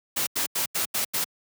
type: noise bursts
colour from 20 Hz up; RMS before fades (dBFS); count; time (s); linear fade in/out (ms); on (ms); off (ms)
white; -26; 6; 0.16-1.245; 10; 110; 85
effects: high-pass 100 Hz 12 dB/octave